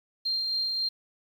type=tone with tremolo; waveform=sine; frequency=4186 Hz; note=C8; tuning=in tune; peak=-25 dBFS; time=0.25-0.89 s; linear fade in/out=10 ms; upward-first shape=sine; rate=3.7 Hz; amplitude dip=25%; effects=9-bit